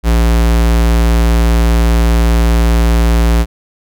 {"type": "tone", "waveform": "square", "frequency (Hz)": 57.5, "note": "A#1", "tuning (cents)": -23, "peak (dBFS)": -8, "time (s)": [0.03, 3.46], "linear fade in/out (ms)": 50, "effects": []}